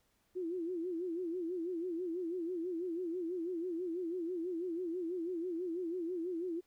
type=tone with vibrato; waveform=sine; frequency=347.2 Hz; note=F4; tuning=10 cents flat; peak=-35 dBFS; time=0.35-6.61 s; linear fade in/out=20 ms; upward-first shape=sine; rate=6.1 Hz; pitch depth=120 cents each way; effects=pink hiss -75 dBFS RMS until 6.66 s